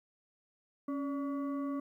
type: tone with frequency modulation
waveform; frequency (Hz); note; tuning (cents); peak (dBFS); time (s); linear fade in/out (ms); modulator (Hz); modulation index
sine; 277.2; C#4; 0; -33; 0.88-1.8; 5; 858; 0.55
effects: 12-bit